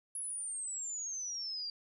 sine exponential sweep, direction down, 10620 to 4699 Hz, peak -37 dBFS, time 0.15-1.7 s, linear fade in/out 2 ms, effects none

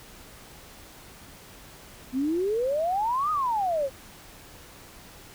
sine exponential two-way sweep, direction up then down, 246.9 to 1265 to 517 Hz, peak -23 dBFS, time 2.12-3.9 s, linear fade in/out 50 ms, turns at 3.31 s, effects pink hiss -48 dBFS RMS until 5.34 s

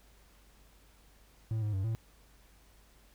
triangle tone with pitch steps, 110.8 / 105.8 / 95.8 / 112.2 Hz, A2 / G#2 / G2 / A2, +13 / +33 / -39 / +34 cents, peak -28 dBFS, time 1.51-1.95 s, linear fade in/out 0 ms, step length 110 ms, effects added 50 Hz sine -61 dBFS peak until 3.14 s + pink hiss -64 dBFS RMS until 3.14 s

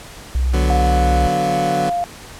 sine tone, 63.5 Hz, B1, 49 cents sharp, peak -14 dBFS, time 0.35-1.27 s, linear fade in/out 0 ms
20% pulse chord, B minor, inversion first, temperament equal, 146.83 / 185 / 246.9 Hz, D3 / F#3 / B3, 0 / 0 / 0 cents, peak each -19 / -18 / -22 dBFS, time 0.53-1.9 s, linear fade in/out 10 ms
sine tone with pitch glide, 719 to 699.3 Hz, F#5 to F5, -50 to +2 cents, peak -17 dBFS, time 0.7-2.04 s, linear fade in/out 0 ms, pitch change -48 cents, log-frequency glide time 0.87-1.52 s
effects pink hiss -37 dBFS RMS until 2.39 s + low-pass 11000 Hz 12 dB/octave

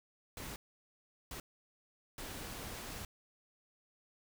pink noise bursts at uneven times, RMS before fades -45 dBFS, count 3, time 0.37-0.56 / 1.31-1.4 / 2.18-3.05 s, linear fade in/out 2 ms, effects none

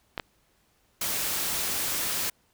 clicks, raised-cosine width 0.3 ms, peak -14 dBFS, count 2, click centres 0.178 / 0.198 s
white noise, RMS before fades -29 dBFS, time 1.01-2.3 s, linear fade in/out 5 ms
effects pink hiss -67 dBFS RMS until 2.53 s

